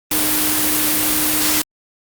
sine tone in noise, 305.8 Hz, D#4, 30 cents flat, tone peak -24 dBFS, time 0.11-1.62 s, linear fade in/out 5 ms, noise white, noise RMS -17 dBFS, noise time 0.11-1.62 s, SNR -10 dB, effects Opus 32 kbps

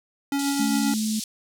square tone with tremolo, 279.9 Hz, C#4, 17 cents sharp, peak -22 dBFS, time 0.32-0.94 s, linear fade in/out 2 ms, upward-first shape triangle, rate 7.5 Hz, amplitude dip 35%
pink band-pass noise, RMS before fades -33 dBFS, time 0.39-1.24 s, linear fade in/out 2 ms, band 3900 to 11000 Hz, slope 24 dB/octave
sine tone, 216.7 Hz, A3, 26 cents flat, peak -23 dBFS, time 0.59-1.2 s, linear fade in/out 10 ms
effects none

